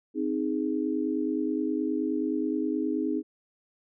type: chord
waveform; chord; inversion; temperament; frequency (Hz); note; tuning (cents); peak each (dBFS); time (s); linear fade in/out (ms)
sine; Ab major; first; equal; 261.6 / 311.1 / 415.3; C4 / Eb4 / Ab4; 0 / 0 / 0; -30 / -28 / -33; 0.14-3.23; 50
effects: none